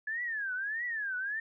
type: tone with vibrato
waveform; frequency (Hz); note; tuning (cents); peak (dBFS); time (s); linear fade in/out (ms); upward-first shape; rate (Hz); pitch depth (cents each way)
sine; 1700; G#6; +40; -32; 0.07-1.4; 5; triangle; 1.6; 260
effects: none